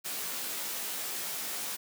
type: noise with comb filter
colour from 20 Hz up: white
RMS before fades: -36 dBFS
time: 0.04-1.77 s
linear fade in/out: 20 ms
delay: 16 ms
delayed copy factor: -0.8
effects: high-pass 200 Hz 12 dB/octave